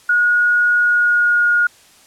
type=tone with pitch glide; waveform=sine; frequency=1447 to 1432.9 Hz; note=F#6 to F6; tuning=-39 to +44 cents; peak=-11 dBFS; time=0.09-1.67 s; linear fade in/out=5 ms; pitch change=-17 cents; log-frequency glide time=0.78-1.48 s; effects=white hiss -48 dBFS RMS until 2.06 s + low-pass 10000 Hz 12 dB/octave